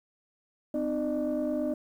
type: tone cluster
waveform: sine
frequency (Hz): 256.1 / 305.1 / 603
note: C4 / D#4 / D5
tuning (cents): -37 / -34 / +46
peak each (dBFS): -30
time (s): 0.74-1.74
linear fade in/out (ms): 5
effects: tanh soft clip ceiling -22 dBFS + 10-bit